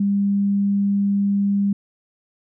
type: tone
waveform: sine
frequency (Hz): 200.2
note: G3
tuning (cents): +37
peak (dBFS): -16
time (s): 0-1.73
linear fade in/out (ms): 5
effects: none